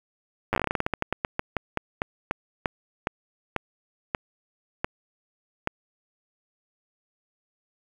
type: slowing click train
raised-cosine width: 0.5 ms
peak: -9 dBFS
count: 28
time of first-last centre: 0.53-5.674 s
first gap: 9 ms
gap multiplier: 1.19
effects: 7-bit